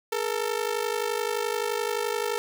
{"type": "ring-modulated tone", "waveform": "sawtooth", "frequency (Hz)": 447.2, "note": "A4", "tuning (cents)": 28, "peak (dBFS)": -19, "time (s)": [0.12, 2.38], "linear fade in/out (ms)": 0, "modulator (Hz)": 25.8, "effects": []}